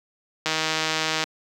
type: click train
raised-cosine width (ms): 0.2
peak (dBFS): -6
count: 124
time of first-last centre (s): 0.46-1.238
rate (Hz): 158
effects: high-pass 150 Hz 12 dB/octave + 8-bit